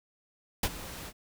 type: noise with ADSR envelope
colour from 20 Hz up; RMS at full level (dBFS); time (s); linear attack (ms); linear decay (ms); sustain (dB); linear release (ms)
pink; -25; 0.63-1.13; 4; 49; -17; 54
effects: none